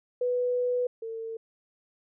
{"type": "tone pair in turn", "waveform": "sine", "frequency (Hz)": [493.9, 451.1], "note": ["B4", "A4"], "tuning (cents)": [0, 43], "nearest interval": "major second", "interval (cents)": 157, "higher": "first", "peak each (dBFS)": [-24, -33], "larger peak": "first", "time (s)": [[0.21, 0.87], [1.02, 1.37]], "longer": "first", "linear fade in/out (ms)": 5, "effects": []}